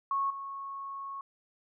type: tone with level steps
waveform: sine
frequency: 1100 Hz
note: C#6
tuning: 14 cents flat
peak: -27 / -37 dBFS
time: 0.11-1.21 s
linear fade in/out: 2 ms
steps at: 0.3 s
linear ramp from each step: 5 ms
effects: none